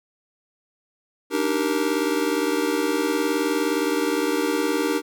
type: chord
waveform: square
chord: Eb major seventh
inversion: third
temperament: just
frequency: 291.7 / 311.1 / 388.9 / 466.7 Hz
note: D4 / Eb4 / G4 / Bb4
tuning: -12 / 0 / -14 / +2 cents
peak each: -27 dBFS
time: 1.3-5.02 s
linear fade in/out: 50 ms
effects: none